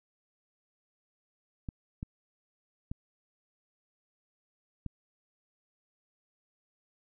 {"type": "clicks", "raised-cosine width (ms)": 5, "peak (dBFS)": -24, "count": 4, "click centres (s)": [1.688, 2.029, 2.915, 4.863], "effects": []}